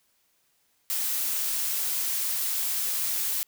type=noise; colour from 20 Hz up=blue; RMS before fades=-28 dBFS; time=0.9-3.43 s; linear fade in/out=0 ms; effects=white hiss -69 dBFS RMS until 3.47 s